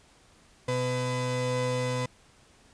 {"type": "tone pair together", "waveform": "35% pulse", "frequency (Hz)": [126, 502.9], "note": ["B2", "B4"], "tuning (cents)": [35, 31], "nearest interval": "2 octaves", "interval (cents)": 2396, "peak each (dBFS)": -28, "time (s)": [0.68, 2.06], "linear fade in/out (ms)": 5, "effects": ["pink hiss -59 dBFS RMS until 2.73 s", "resampled to 22050 Hz"]}